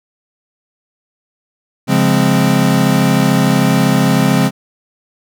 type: chord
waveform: square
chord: Db major seventh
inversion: none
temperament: equal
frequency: 138.59 / 174.61 / 207.7 / 261.6 Hz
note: Db3 / F3 / Ab3 / C4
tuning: 0 / 0 / 0 / 0 cents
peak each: -16 dBFS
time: 1.87-4.51 s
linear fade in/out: 50 ms
effects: none

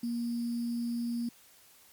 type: tone with sample-and-hold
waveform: sine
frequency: 236.2 Hz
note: A#3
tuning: 23 cents sharp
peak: -30 dBFS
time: 0.03-1.29 s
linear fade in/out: 5 ms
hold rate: 4900 Hz
effects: white hiss -59 dBFS RMS until 1.92 s + MP3 96 kbps

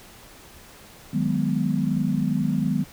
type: chord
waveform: sine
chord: G# minor seventh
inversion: second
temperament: equal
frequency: 155.56 / 185 / 207.7 / 246.9 Hz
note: D#3 / F#3 / G#3 / B3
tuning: 0 / 0 / 0 / 0 cents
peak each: -26 dBFS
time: 1.13-2.84 s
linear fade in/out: 10 ms
effects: pink hiss -47 dBFS RMS until 2.92 s

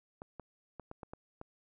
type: clicks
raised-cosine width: 1 ms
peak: -30 dBFS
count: 7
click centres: 0.219 / 0.397 / 0.797 / 0.914 / 1.032 / 1.135 / 1.414 s
effects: none

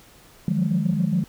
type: tone cluster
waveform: sine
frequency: 154 / 175.3 / 182.6 / 209 Hz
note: D#3 / F3 / F#3 / G#3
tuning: -17 / +7 / -23 / +11 cents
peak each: -24 dBFS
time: 0.48-1.24 s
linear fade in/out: 2 ms
effects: tanh soft clip ceiling -12 dBFS + pink hiss -51 dBFS RMS until 1.28 s

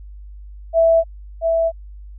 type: tone with echo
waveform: sine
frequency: 659.3 Hz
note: E5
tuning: in tune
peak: -10 dBFS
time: 0.73-1.04 s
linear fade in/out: 50 ms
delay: 680 ms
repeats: 1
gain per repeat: -4 dB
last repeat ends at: 1.72 s
effects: added 50 Hz sine -34 dBFS peak until 2.18 s

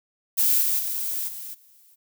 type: noise with level steps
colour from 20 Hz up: violet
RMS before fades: -20 / -23 / -28 / -36 / -55 dBFS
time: 0.37-1.96 s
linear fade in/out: 20 ms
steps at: 0.61 / 0.78 / 1.27 / 1.53 s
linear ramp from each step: 20 ms
effects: none

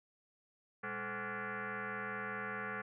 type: tone with frequency modulation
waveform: sine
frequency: 116.54 Hz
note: A#2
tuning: in tune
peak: -38 dBFS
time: 0.83-2.82 s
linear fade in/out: 10 ms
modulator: 318 Hz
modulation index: 5.9
effects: none

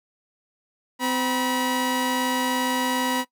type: tone pair together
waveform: sawtooth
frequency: 256.1 / 967 Hz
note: C4 / B5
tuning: -37 / -37 cents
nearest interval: octave + major seventh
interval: 2300 cents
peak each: -21 dBFS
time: 0.99-3.25 s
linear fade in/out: 50 ms
effects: noise-tail reverb RT60 0.1 s tail -20 dB re dry

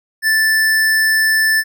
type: tone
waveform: square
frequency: 1760 Hz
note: A6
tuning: in tune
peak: -12 dBFS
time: 0.22-1.64 s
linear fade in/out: 50 ms
effects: none

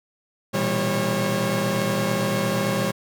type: tone cluster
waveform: sawtooth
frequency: 117.7 / 126.5 / 164.4 / 198.5 / 545 Hz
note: A#2 / B2 / E3 / G3 / C#5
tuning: +17 / +42 / -4 / +22 / -29 cents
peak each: -26 / -29 / -25 / -21 / -22 dBFS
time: 0.53-2.92 s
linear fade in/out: 20 ms
effects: none

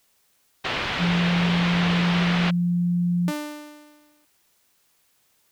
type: low-pass noise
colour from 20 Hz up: white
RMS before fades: -27 dBFS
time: 0.64-2.51 s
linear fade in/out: 10 ms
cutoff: 3300 Hz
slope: 24 dB/octave
type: tone with pitch glide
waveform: sine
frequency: 173.9 to 175.11 Hz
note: F3 to F3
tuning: -7 to +5 cents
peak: -19 dBFS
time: 0.98-3.32 s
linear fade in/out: 50 ms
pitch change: +12 cents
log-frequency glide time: 1.9-2.91 s
type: tone with exponential decay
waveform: sawtooth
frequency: 297.9 Hz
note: D4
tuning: 25 cents sharp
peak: -20 dBFS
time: 3.28-4.25 s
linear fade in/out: 1 ms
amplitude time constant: 210 ms
effects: white hiss -65 dBFS RMS until 5.51 s

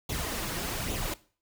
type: noise with flanger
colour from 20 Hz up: pink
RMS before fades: -33 dBFS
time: 0.09-1.14 s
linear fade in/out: 5 ms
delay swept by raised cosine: 0.28 to 6.18 ms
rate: 1.2 Hz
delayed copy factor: +0.6
effects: noise-tail reverb RT60 0.4 s tail -18 dB re dry

